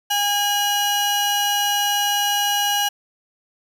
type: tone pair together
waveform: 30% pulse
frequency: 815.2 / 2905 Hz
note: G#5 / F#7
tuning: -32 / -32 cents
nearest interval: octave + minor seventh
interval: 2200 cents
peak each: -18 dBFS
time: 0.1-2.89 s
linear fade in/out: 10 ms
effects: none